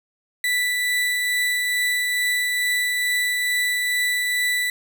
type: tone with tremolo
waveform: 35% pulse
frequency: 1975.5 Hz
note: B6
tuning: in tune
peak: -17 dBFS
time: 0.44-4.7 s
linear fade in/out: 2 ms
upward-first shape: triangle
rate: 2.3 Hz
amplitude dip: 25%
effects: none